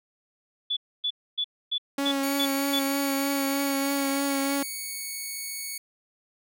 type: tone bursts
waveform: sine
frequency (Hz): 3448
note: A7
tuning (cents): -36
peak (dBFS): -24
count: 7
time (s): 0.7-2.796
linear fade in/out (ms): 10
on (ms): 68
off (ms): 270
type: tone with vibrato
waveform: sawtooth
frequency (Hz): 277.2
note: C#4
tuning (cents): 0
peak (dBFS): -21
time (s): 1.98-4.63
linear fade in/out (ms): 5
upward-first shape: triangle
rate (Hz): 3.2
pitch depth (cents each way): 23
type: tone with pitch glide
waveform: 5% pulse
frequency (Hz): 2261 to 2223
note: C#7 to C#7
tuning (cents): +34 to +4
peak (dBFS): -23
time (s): 2.23-5.78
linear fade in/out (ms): 5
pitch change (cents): -30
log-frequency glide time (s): 3.26-5.12
effects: none